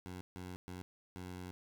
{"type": "tone bursts at uneven times", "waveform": "15% pulse", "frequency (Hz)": 90.6, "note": "F#2", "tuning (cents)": -36, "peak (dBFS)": -38, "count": 4, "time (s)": [[0.06, 0.21], [0.36, 0.56], [0.68, 0.82], [1.16, 1.51]], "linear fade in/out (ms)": 0, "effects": []}